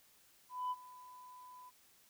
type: tone with ADSR envelope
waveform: sine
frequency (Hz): 1000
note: B5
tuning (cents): +21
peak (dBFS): -32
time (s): 0.49-1.71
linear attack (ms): 220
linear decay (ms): 38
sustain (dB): -20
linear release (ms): 30
effects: tanh soft clip ceiling -33 dBFS + white hiss -67 dBFS RMS until 2.09 s